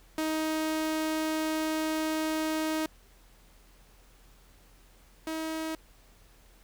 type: tone pair in turn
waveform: sawtooth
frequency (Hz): 314.1 / 318.7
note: D#4 / D#4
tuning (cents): +16 / +42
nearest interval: unison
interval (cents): 26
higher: second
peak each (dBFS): -24 / -28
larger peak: first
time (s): 0.18-2.86 / 5.27-5.75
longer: first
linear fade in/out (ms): 2
effects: added 42 Hz sine -57 dBFS peak until 6.63 s + pink hiss -61 dBFS RMS until 6.63 s